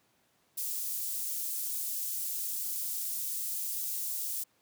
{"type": "high-pass noise", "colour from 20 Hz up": "white", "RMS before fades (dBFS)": -35, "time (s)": [0.57, 4.44], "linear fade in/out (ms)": 10, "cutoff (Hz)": 7700, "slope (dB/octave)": 12, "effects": ["pink hiss -70 dBFS RMS until 4.61 s", "high-pass 150 Hz 12 dB/octave"]}